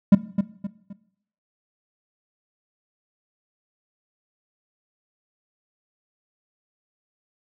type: tone with echo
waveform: triangle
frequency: 200.3 Hz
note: G3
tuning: 38 cents sharp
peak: -5 dBFS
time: 0.12-0.15 s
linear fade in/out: 5 ms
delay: 260 ms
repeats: 3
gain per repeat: -9 dB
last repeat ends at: 0.93 s
effects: noise-tail reverb RT60 0.7 s tail -18 dB re dry